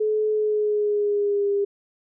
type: tone with pitch glide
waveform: sine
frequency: 429 to 402.6 Hz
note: A4 to G4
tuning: -44 to +46 cents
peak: -19 dBFS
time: 0-1.65 s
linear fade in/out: 10 ms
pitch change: -110 cents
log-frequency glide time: 0.31-1.51 s
effects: none